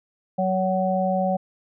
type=harmonic tone; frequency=187.2 Hz; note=F#3; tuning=20 cents sharp; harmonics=1 / 3 / 4; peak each=-24 / -24 / -24 dBFS; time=0.38-1.37 s; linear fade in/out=10 ms; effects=none